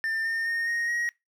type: tone with pitch steps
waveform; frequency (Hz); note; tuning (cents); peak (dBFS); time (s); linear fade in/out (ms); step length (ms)
triangle; 1794 / 1818 / 1842.3 / 1866.9 / 1891.9; A6 / A#6 / A#6 / A#6 / A#6; +33 / -44 / -21 / +2 / +25; -24; 0.04-1.09; 0; 210
effects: noise-tail reverb RT60 0.2 s tail -22 dB re dry